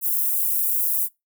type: high-pass noise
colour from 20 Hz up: white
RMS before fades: -22 dBFS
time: 0.01-1.09 s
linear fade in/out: 50 ms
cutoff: 11000 Hz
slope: 24 dB/octave
effects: noise-tail reverb RT60 0.2 s tail -23 dB re dry